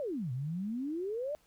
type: exponential two-way sweep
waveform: sine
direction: down then up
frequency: 617 to 120.1 to 617 Hz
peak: -33 dBFS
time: 0-1.35 s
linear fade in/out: 0 ms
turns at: 0.32 s
effects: pink hiss -68 dBFS RMS until 1.46 s